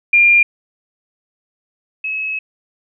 sine tone pair in turn, 2400 / 2575 Hz, D7 / E7, +37 / -41 cents, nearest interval minor second, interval 122 cents, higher second, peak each -7 / -19 dBFS, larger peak first, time 0.13-0.43 / 2.04-2.39 s, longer second, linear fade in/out 5 ms, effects none

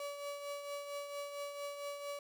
35% pulse tone with tremolo, 572 Hz, D5, 46 cents flat, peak -37 dBFS, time 0-2.19 s, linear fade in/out 2 ms, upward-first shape triangle, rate 4.4 Hz, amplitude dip 55%, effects none

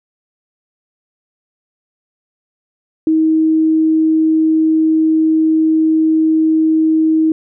sine tone, 317.2 Hz, D#4, 33 cents sharp, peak -9 dBFS, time 3.07-7.32 s, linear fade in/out 2 ms, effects none

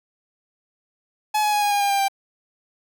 45% pulse tone with pitch steps, 850 / 840.7 / 831.5 / 822.5 / 813.5 / 804.6 / 795.8 / 787.1 Hz, G#5 / G#5 / G#5 / G#5 / G#5 / G5 / G5 / G5, +40 / +21 / +2 / -17 / -36 / +45 / +26 / +7 cents, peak -18 dBFS, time 1.34-2.084 s, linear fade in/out 10 ms, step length 93 ms, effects none

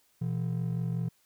triangle ring-modulated tone, 144.6 Hz, D3, 27 cents flat, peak -23 dBFS, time 0.21-1.09 s, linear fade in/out 10 ms, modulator 22.7 Hz, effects tanh soft clip ceiling -19 dBFS + white hiss -68 dBFS RMS until 1.25 s

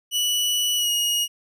sawtooth tone with pitch glide, 2951 to 2880 Hz, F#7 to F#7, -5 to -47 cents, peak -17 dBFS, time 0.11-1.28 s, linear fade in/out 50 ms, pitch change -42 cents, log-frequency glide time 0.76-0.9 s, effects none

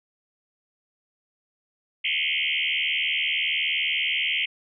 sine tone with frequency modulation, 2637 Hz, E7, in tune, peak -22 dBFS, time 2.04-4.46 s, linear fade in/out 10 ms, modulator 79.3 Hz, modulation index 7.1, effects none

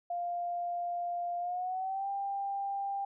sine tone with pitch glide, 699 to 793.7 Hz, F5 to G5, +1 to +21 cents, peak -32 dBFS, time 0.1-3.05 s, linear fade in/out 5 ms, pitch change +220 cents, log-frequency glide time 1.39-2.09 s, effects none

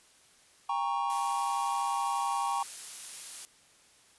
triangle chord, G diminished, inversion none, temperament equal with one note detuned, 800.5 / 932.3 / 1108.7 Hz, G5 / Bb5 / Db6, +36 / 0 / 0 cents, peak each -31 dBFS, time 0.69-2.63 s, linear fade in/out 5 ms
blue noise, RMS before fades -40 dBFS, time 1.1-3.45 s, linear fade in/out 0 ms
effects white hiss -61 dBFS RMS until 4.18 s + resampled to 24000 Hz

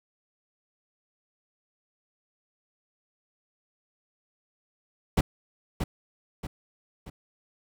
brown noise with echo, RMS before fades -20 dBFS, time 5.17-5.21 s, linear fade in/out 5 ms, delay 630 ms, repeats 3, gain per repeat -7 dB, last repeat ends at 7.1 s, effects none

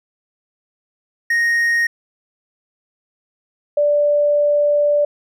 triangle / sine tone pair in turn, 1864.7 / 585.8 Hz, A#6 / D5, 0 / -5 cents, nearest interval octave + minor sixth, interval 2005 cents, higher first, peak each -12 dBFS, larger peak neither, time 1.3-1.87 / 3.77-5.05 s, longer second, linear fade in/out 5 ms, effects none

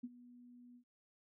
sine tone with ADSR envelope, 244.3 Hz, B3, 19 cents flat, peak -39 dBFS, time 0.03-0.84 s, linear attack 12 ms, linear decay 38 ms, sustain -17 dB, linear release 82 ms, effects none

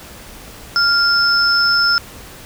sine tone pair together, 1396.9 / 5253 Hz, F6 / E8, 0 / -7 cents, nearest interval octave + major seventh, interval 2293 cents, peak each -14 dBFS, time 0.76-1.98 s, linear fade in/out 0 ms, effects pink hiss -37 dBFS RMS until 2.45 s

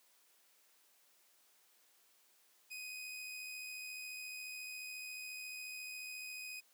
sawtooth tone with amplitude modulation, 2502 Hz, D#7, 9 cents sharp, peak -40 dBFS, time 2.7-6.61 s, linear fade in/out 20 ms, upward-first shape sine, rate 74.2 Hz, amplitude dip 30%, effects white hiss -70 dBFS RMS until 6.73 s + high-pass 300 Hz 12 dB/octave

